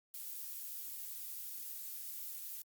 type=noise; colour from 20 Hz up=violet; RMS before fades=-45 dBFS; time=0.14-2.62 s; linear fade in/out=2 ms; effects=Opus 48 kbps